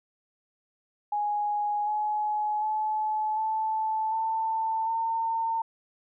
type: tone with pitch steps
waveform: sine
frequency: 831 / 845.5 / 860.3 / 875.3 / 890.6 / 906.2 Hz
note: G#5 / G#5 / A5 / A5 / A5 / A#5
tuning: +1 / +31 / -39 / -9 / +21 / -49 cents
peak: -25 dBFS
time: 1.12-5.62 s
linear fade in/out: 5 ms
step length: 750 ms
effects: none